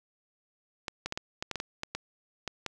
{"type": "clicks", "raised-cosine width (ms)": 0.2, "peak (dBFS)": -16, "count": 12, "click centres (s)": [0.882, 1.06, 1.124, 1.175, 1.425, 1.513, 1.557, 1.601, 1.834, 1.95, 2.477, 2.663], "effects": []}